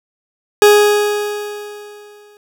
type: tone with exponential decay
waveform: 40% pulse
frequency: 415.3 Hz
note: G#4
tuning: in tune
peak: -3 dBFS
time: 0.62-2.37 s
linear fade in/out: 1 ms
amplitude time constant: 380 ms
effects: none